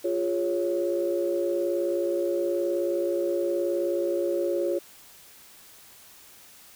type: chord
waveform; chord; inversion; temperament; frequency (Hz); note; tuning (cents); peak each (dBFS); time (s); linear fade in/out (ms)
sine; Db major; first; equal with one note detuned; 349.2 / 408.2 / 554.4; F4 / Ab4 / Db5; 0 / -30 / 0; -26 / -31 / -27; 0.04-4.79; 10
effects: tanh soft clip ceiling -14 dBFS + white hiss -51 dBFS RMS until 6.75 s